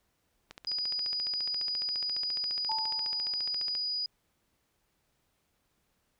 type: click train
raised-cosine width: 0.2 ms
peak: -26 dBFS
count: 48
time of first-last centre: 0.51-3.751 s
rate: 14.5 Hz
type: tone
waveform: sine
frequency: 4926 Hz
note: D#8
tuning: 18 cents flat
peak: -30 dBFS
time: 0.67-4.06 s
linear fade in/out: 2 ms
type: tone with exponential decay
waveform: sine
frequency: 880 Hz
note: A5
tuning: in tune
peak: -30 dBFS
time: 2.69-3.52 s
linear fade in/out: 5 ms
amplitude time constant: 180 ms
effects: pink hiss -75 dBFS RMS until 6.19 s